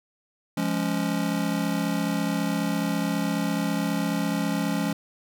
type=chord; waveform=square; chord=Db major; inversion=first; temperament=just; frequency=173.24 / 207.9 / 277.2 Hz; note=F3 / Ab3 / Db4; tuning=-14 / +2 / 0 cents; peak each=-29 dBFS; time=0.57-4.93 s; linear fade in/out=5 ms; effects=none